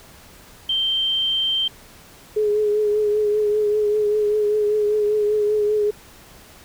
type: tone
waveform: sine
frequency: 3136 Hz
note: G7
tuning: in tune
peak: -18 dBFS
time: 0.69-1.68 s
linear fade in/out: 5 ms
type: tone with vibrato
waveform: sine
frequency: 420.9 Hz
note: G#4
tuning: 23 cents sharp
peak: -16 dBFS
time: 2.36-5.91 s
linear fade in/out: 10 ms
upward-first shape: triangle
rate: 5.1 Hz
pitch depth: 35 cents each way
effects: pink hiss -46 dBFS RMS until 6.64 s